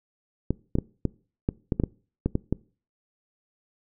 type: clicks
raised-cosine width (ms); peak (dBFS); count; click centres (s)
3; -10; 11; 0.506 / 0.754 / 0.786 / 1.053 / 1.489 / 1.722 / 1.799 / 1.837 / 2.26 / 2.354 / 2.526
effects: noise-tail reverb RT60 0.4 s tail -23 dB re dry